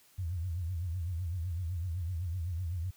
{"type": "tone with vibrato", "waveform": "sine", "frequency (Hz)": 87, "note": "F2", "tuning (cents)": -6, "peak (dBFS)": -32, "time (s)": [0.18, 2.91], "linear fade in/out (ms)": 10, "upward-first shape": "triangle", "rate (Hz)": 7.9, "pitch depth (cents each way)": 180, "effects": ["white hiss -63 dBFS RMS until 2.96 s"]}